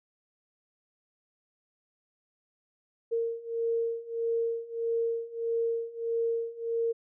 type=beating tone pair; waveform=sine; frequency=460.1 / 461.7 Hz; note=A#4 / A#4; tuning=-23 / -17 cents; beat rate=1.6 Hz; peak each=-32 / -30 dBFS; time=3.11-6.93 s; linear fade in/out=20 ms; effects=none